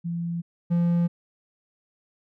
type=tone pair in turn; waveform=sine / triangle; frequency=170 / 171.98 Hz; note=F3 / F3; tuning=-46 / -26 cents; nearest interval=unison; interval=20 cents; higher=second; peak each=-26 / -17 dBFS; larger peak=second; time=0.04-0.42 / 0.7-1.08 s; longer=neither; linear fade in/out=20 ms; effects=none